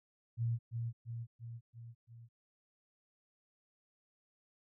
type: tone with echo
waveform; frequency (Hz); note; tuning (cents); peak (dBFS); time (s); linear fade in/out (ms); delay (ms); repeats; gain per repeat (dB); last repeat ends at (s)
sine; 116.54; A#2; 0; -31; 0.37-0.59; 50; 340; 5; -4; 2.29
effects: none